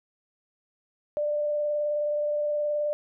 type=tone with vibrato; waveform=sine; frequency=593 Hz; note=D5; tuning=17 cents sharp; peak=-24 dBFS; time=1.17-2.93 s; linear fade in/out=0 ms; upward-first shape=triangle; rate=19 Hz; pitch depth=18 cents each way; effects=none